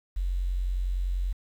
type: tone with quantisation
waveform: sine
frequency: 45.31 Hz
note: F#1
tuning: 36 cents flat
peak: -25 dBFS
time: 0.16-1.33 s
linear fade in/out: 10 ms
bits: 9
effects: none